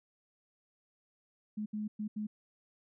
sine tone bursts at uneven times, 211.9 Hz, G#3, 35 cents sharp, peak -34 dBFS, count 4, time 1.57-1.66 / 1.73-1.88 / 1.99-2.08 / 2.16-2.27 s, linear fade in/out 10 ms, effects none

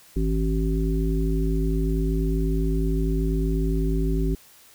harmonic tone with a mistuned harmonic, 54.1 Hz, A1, 29 cents flat, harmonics 1 / 3 / 5 / 7, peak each -22 / -27 / -29 / -30 dBFS, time 0.16-4.35 s, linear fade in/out 5 ms, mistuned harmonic 1, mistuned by -150 cents, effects white hiss -52 dBFS RMS until 4.74 s

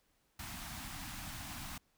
pink band-stop noise, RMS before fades -45 dBFS, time 0.39-1.78 s, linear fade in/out 5 ms, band 300 to 690 Hz, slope 48 dB/octave, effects pink hiss -75 dBFS RMS until 1.97 s

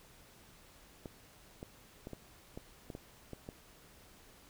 clicks, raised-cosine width 2 ms, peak -30 dBFS, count 9, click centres 1.058 / 1.629 / 2.071 / 2.133 / 2.575 / 2.902 / 2.951 / 3.333 / 3.489 s, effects pink hiss -60 dBFS RMS until 4.49 s

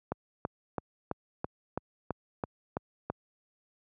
click train, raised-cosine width 1 ms, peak -17 dBFS, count 10, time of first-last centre 0.12-3.1 s, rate 3.02 Hz, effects high-pass 80 Hz 12 dB/octave

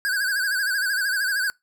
square tone with vibrato, 1568 Hz, G6, in tune, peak -22 dBFS, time 0.05-1.5 s, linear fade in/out 0 ms, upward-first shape sine, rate 13 Hz, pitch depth 100 cents each way, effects noise-tail reverb RT60 0.2 s tail -25 dB re dry

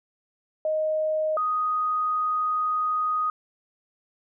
sine tone pair in turn, 623 / 1246 Hz, D#5 / D#6, +2 / +2 cents, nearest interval octave, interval 1200 cents, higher second, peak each -22 dBFS, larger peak neither, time 0.65-1.37 / 1.37-3.3 s, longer second, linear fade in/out 2 ms, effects none

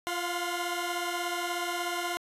15% pulse tone cluster, 347.7 / 712 / 1032 Hz, F4 / F5 / C6, -8 / +33 / -24 cents, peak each -27 / -28 / -32 dBFS, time 0.07-2.17 s, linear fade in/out 0 ms, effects resampled to 32000 Hz

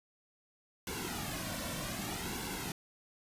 pink noise with flanger, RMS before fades -39 dBFS, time 0.87-2.72 s, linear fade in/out 2 ms, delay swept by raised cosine 1.6 to 2.44 ms, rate 0.64 Hz, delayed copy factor -0.75, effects resampled to 32000 Hz

